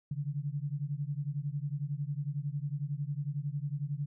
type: beating tone pair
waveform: sine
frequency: 139.4 / 150.4 Hz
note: C#3 / D3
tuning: +10 / +42 cents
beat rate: 11 Hz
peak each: -35 / -36 dBFS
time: 0.11-4.06 s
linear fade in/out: 5 ms
effects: none